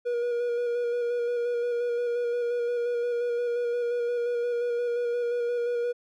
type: tone with vibrato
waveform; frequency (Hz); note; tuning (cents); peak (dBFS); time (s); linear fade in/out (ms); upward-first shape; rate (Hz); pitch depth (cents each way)
triangle; 479.3; A#4; +48; -23; 0.05-5.93; 20; square; 5.7; 17
effects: none